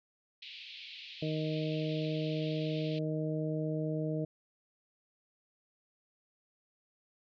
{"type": "band-pass noise", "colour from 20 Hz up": "pink", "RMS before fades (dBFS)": -48, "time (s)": [0.42, 2.99], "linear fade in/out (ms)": 5, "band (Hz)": [2400, 4300], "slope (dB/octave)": 48}
{"type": "harmonic tone", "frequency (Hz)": 155.56, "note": "D#3", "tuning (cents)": 0, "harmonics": [1, 2, 3, 4], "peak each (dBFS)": [-34, -37, -39, -40], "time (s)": [1.22, 4.25], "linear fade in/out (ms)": 5}
{"effects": []}